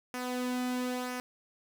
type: tone with flanger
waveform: sawtooth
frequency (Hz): 250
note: B3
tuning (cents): +21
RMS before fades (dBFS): -34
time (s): 0.14-1.2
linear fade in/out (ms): 0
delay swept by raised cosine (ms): 0.25 to 1.85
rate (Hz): 1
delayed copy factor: -0.5
effects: none